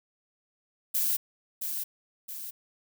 violet noise with echo, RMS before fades -27 dBFS, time 0.94-1.17 s, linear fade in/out 10 ms, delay 670 ms, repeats 2, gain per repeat -6 dB, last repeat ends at 2.51 s, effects none

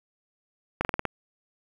slowing click train, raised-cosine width 0.5 ms, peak -11 dBFS, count 6, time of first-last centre 0.81-1.053 s, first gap 39 ms, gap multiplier 1.11, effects 7-bit

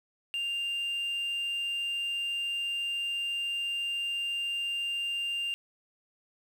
sine tone, 2794 Hz, F7, in tune, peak -27 dBFS, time 0.34-5.54 s, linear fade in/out 0 ms, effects tanh soft clip ceiling -29 dBFS + 9-bit

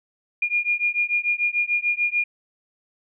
sine beating tone pair, 2420 / 2426.8 Hz, D#7 / D#7, -49 / -44 cents, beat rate 6.8 Hz, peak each -23 dBFS, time 0.42-2.24 s, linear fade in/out 5 ms, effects none

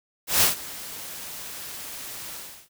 white noise with ADSR envelope, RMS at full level -17 dBFS, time 0.27-2.69 s, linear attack 150 ms, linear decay 130 ms, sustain -20 dB, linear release 340 ms, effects none

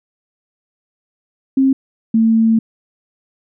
sine tone pair in turn, 267.4 / 224.5 Hz, C4 / A3, +38 / +35 cents, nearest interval minor third, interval 303 cents, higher first, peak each -9 dBFS, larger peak neither, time 1.57-1.73 / 2.14-2.59 s, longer second, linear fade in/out 5 ms, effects none

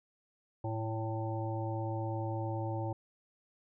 harmonic tone with a mistuned harmonic, 111.5 Hz, A2, 23 cents sharp, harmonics 1 / 3 / 5 / 7 / 8, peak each -35 / -40 / -42 / -43 / -44 dBFS, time 0.64-2.93 s, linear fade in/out 5 ms, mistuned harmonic 1, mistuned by -18 cents, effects none

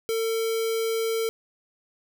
square tone with notch filter, 450 Hz, A4, 39 cents sharp, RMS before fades -26 dBFS, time 0.09-1.29 s, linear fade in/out 0 ms, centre 1100 Hz, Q 1.5, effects none

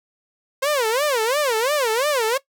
sawtooth tone with vibrato, 513 Hz, C5, 34 cents flat, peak -14 dBFS, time 0.62-2.38 s, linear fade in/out 10 ms, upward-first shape sine, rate 2.9 Hz, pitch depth 280 cents each way, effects noise-tail reverb RT60 0.1 s tail -18 dB re dry

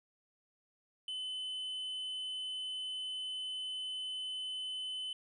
triangle tone, 3030 Hz, F#7, 40 cents sharp, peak -36 dBFS, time 1.08-5.13 s, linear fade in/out 2 ms, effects resampled to 24000 Hz

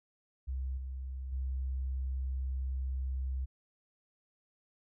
sine tone with level steps, 65.41 Hz, C2, in tune, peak -33 / -37 / -32 dBFS, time 0.47-3.46 s, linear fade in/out 20 ms, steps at 0.77 / 1.32 s, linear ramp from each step 10 ms, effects none

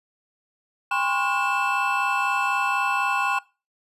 triangle tone cluster, 804 / 1028 / 1092 / 1439 / 2647 Hz, G5 / C6 / C#6 / F#6 / E7, +44 / -31 / -26 / -49 / +7 cents, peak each -26 dBFS, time 0.91-3.39 s, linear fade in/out 5 ms, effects noise-tail reverb RT60 0.3 s tail -21 dB re dry + resampled to 32000 Hz

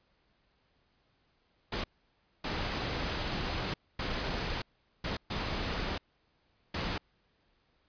pink noise bursts at uneven times, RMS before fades -34 dBFS, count 6, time 1.72-1.84 / 2.44-3.74 / 3.99-4.62 / 5.04-5.17 / 5.3-5.98 / 6.74-6.98 s, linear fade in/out 5 ms, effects pink hiss -72 dBFS RMS until 7.88 s + resampled to 11025 Hz

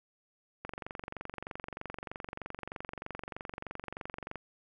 click train, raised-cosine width 0.5 ms, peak -24 dBFS, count 87, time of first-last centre 0.65-4.357 s, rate 23.2 Hz, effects none

